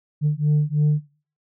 sine beating tone pair, 148 / 151.1 Hz, D3 / D3, +14 / +50 cents, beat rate 3.1 Hz, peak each -18 dBFS, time 0.21-1.02 s, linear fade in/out 50 ms, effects noise-tail reverb RT60 0.4 s tail -20 dB re dry + tanh soft clip ceiling -13 dBFS

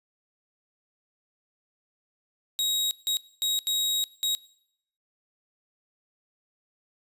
sawtooth tone bursts at uneven times, 3800 Hz, A#7, 33 cents sharp, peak -21 dBFS, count 5, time 2.59-2.91 / 3.07-3.17 / 3.42-3.59 / 3.67-4.04 / 4.23-4.35 s, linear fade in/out 0 ms, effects noise-tail reverb RT60 0.7 s tail -21 dB re dry + resampled to 32000 Hz

